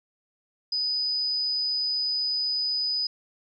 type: tone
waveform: sine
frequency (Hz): 4984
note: D#8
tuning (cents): +2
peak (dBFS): -24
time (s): 0.72-3.07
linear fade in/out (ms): 5
effects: none